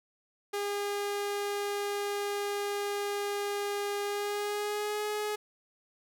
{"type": "tone with pitch glide", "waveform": "sawtooth", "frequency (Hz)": [406.7, 420.6], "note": ["G#4", "G#4"], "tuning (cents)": [-36, 22], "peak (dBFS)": -27, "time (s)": [0.53, 5.36], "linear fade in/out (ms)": 10, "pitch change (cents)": 58, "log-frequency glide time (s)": [4.03, 5.04], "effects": []}